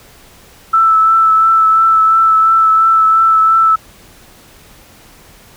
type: tone with vibrato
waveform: sine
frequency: 1318.5 Hz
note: E6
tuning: in tune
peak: -6 dBFS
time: 0.73-3.76 s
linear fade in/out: 10 ms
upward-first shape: triangle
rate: 2.9 Hz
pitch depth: 20 cents each way
effects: pink hiss -42 dBFS RMS until 5.56 s